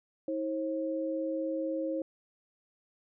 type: tone pair together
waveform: sine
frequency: 320.1 / 536 Hz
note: D#4 / C5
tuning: +49 / +42 cents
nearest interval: major sixth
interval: 893 cents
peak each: -33 / -33 dBFS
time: 0.28-2.02 s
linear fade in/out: 2 ms
effects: none